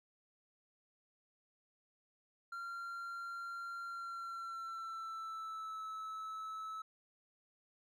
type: tone with pitch glide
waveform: triangle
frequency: 1380 to 1302.5 Hz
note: F6 to E6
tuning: -21 to -21 cents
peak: -40 dBFS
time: 2.52-6.82 s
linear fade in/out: 5 ms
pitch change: -100 cents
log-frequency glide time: 3.85-5.83 s
effects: none